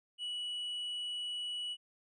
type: tone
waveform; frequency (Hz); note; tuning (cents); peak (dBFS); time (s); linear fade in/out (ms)
triangle; 2940; F#7; -12; -35; 0.18-1.77; 50
effects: resampled to 24000 Hz